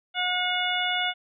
harmonic tone with a mistuned harmonic, 725 Hz, F#5, 35 cents flat, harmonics 1 / 2 / 3 / 4 / 5, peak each -30 / -30 / -30 / -30 / -30 dBFS, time 0.14-1.14 s, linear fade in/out 50 ms, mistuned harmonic 5, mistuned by -66 cents, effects none

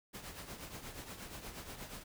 pink noise with tremolo, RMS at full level -45 dBFS, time 0.13-2.04 s, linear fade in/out 20 ms, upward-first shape triangle, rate 8.4 Hz, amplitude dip 65%, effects none

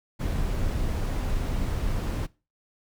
brown noise, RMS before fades -27 dBFS, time 0.19-2.27 s, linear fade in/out 20 ms, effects noise-tail reverb RT60 0.3 s tail -21 dB re dry

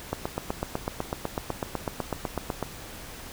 click train, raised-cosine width 1 ms, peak -13 dBFS, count 21, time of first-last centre 0.13-2.627 s, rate 8.01 Hz, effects pink hiss -42 dBFS RMS until 3.32 s

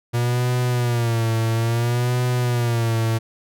45% pulse tone with vibrato, 118.5 Hz, A#2, 29 cents sharp, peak -18 dBFS, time 0.13-3.19 s, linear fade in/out 20 ms, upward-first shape sine, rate 0.59 Hz, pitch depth 84 cents each way, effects none

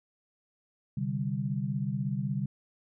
sine chord, C suspended second, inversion none, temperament just, 130.81 / 147.16 / 196.22 Hz, C3 / D3 / G3, 0 / +4 / +2 cents, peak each -33 dBFS, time 0.97-2.46 s, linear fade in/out 5 ms, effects none

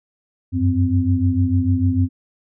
sine tone cluster, 91.2 / 97.9 / 259 Hz, F#2 / G2 / C4, -24 / -2 / -17 cents, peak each -19 dBFS, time 0.52-2.09 s, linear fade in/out 50 ms, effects none

